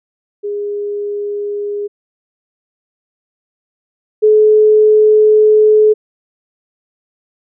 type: tone pair in turn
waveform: sine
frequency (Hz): 410.5 / 428.2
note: G#4 / A4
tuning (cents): -20 / -47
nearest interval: minor second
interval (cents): 73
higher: second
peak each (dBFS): -17 / -5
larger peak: second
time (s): 0.43-1.88 / 4.22-5.94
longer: second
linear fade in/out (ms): 20
effects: none